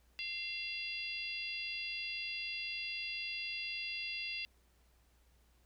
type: harmonic tone with a mistuned harmonic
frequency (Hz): 682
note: F5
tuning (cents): -41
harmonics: 3 / 4 / 5 / 6 / 7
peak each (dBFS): -48 / -40 / -48 / -52 / -45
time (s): 0.19-4.45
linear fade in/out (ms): 0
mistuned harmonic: 3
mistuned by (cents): +37
effects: added 60 Hz sine -67 dBFS peak until 5.65 s + pink hiss -73 dBFS RMS until 5.65 s